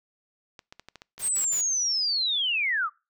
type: clicks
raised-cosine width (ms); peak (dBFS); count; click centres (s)
0.2; -26; 8; 0.592 / 0.725 / 0.796 / 0.886 / 0.957 / 1.019 / 1.18 / 1.442
type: noise bursts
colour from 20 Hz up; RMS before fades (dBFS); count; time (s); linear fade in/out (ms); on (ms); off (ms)
white; -39; 3; 1.19-1.615; 10; 99; 64
type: linear sweep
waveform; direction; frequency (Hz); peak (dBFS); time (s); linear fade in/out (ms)
sine; down; 8520 to 1131; -23; 1.21-2.9; 50
effects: noise-tail reverb RT60 0.3 s tail -26 dB re dry